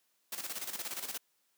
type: noise with tremolo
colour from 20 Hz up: white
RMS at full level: -38 dBFS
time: 0.32-1.18 s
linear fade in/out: 5 ms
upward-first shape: square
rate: 17 Hz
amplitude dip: 65%
effects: white hiss -75 dBFS RMS until 1.57 s + high-pass 200 Hz 12 dB/octave